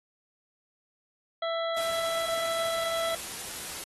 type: harmonic tone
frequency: 663 Hz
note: E5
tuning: 10 cents sharp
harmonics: 1 / 2 / 3 / 5 / 6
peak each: -29 / -35 / -40 / -39 / -43 dBFS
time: 1.42-3.15 s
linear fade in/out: 5 ms
type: noise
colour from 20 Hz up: white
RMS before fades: -38 dBFS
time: 1.77-3.84 s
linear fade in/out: 2 ms
effects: AAC 32 kbps